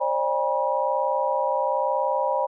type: tone cluster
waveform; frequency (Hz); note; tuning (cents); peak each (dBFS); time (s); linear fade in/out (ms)
sine; 535 / 596 / 809 / 966; C5 / D5 / G#5 / B5; +38 / +25 / -46 / -39; -26 / -27 / -28 / -25; 0-2.47; 20
effects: none